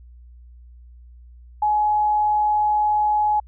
sine tone, 843 Hz, G#5, 26 cents sharp, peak -16 dBFS, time 1.62-3.4 s, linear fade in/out 5 ms, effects added 60 Hz sine -42 dBFS peak until 3.47 s

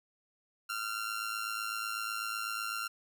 sawtooth tone with amplitude modulation, 1379 Hz, F6, 22 cents flat, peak -28 dBFS, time 0.69-2.88 s, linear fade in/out 10 ms, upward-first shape sine, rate 108 Hz, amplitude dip 65%, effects none

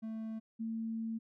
triangle / sine tone pair in turn, 221.6 / 225.1 Hz, A3 / A3, +13 / +40 cents, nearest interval unison, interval 27 cents, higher second, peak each -36 / -35 dBFS, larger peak second, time 0.02-0.4 / 0.59-1.19 s, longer second, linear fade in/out 20 ms, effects none

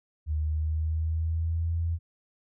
sine tone with pitch glide, 76.6 to 83.53 Hz, D#2 to E2, -27 to +23 cents, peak -25 dBFS, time 0.26-1.99 s, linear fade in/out 50 ms, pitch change +150 cents, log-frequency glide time 0.38-1.74 s, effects none

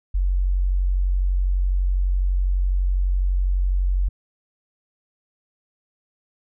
sine tone, 46 Hz, F#1, 9 cents flat, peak -17 dBFS, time 0.14-4.09 s, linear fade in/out 10 ms, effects none

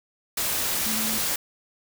sine tone in noise, 220 Hz, A3, in tune, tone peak -31 dBFS, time 0.86-1.18 s, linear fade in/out 5 ms, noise white, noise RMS -26 dBFS, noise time 0.37-1.36 s, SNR -8 dB, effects none

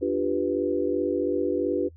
sine chord, G dominant seventh, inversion second, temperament equal, 293.7 / 349.2 / 392 / 493.9 Hz, D4 / F4 / G4 / B4, 0 / 0 / 0 / 0 cents, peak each -28 dBFS, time 0.01-1.89 s, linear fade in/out 20 ms, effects noise-tail reverb RT60 0.1 s tail -24 dB re dry + added 82 Hz sine -46 dBFS peak until 1.96 s

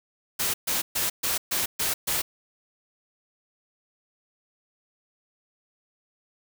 white noise bursts, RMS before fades -26 dBFS, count 7, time 0.39-2.22 s, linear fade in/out 10 ms, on 150 ms, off 130 ms, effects none

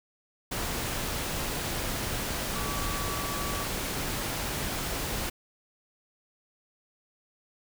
sine tone in noise, 1146 Hz, D6, 43 cents flat, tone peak -37 dBFS, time 2.55-3.65 s, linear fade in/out 10 ms, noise pink, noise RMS -32 dBFS, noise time 0.51-5.3 s, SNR -8 dB, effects none

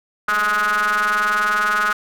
square ring-modulated tone, 103.83 Hz, G#2, in tune, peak -14 dBFS, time 0.28-1.93 s, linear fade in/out 5 ms, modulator 1360 Hz, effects none

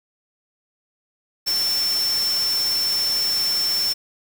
sine tone in noise, 5390 Hz, E8, 38 cents sharp, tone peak -19 dBFS, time 1.46-3.94 s, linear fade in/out 20 ms, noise white, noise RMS -30 dBFS, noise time 1.46-3.94 s, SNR +8 dB, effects none

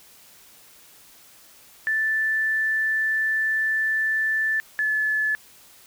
sine tone pair in turn, 1760 / 1725.8 Hz, A6 / A6, 0 / -34 cents, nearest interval unison, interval 34 cents, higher first, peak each -20 dBFS, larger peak neither, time 1.87-4.6 / 4.79-5.35 s, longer first, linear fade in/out 0 ms, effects white hiss -51 dBFS RMS until 5.86 s

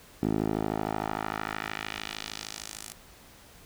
10% pulse tone with band-pass filter sweep, 53.2 Hz, G#1, 42 cents sharp, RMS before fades -33 dBFS, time 0.23-2.92 s, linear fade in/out 0 ms, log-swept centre 300 to 9500 Hz, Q 1.2, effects pink hiss -53 dBFS RMS until 3.65 s

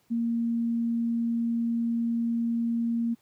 sine tone, 232.5 Hz, A#3, 4 cents flat, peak -24 dBFS, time 0.1-3.15 s, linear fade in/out 20 ms, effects pink hiss -67 dBFS RMS until 3.21 s + high-pass 100 Hz 12 dB/octave

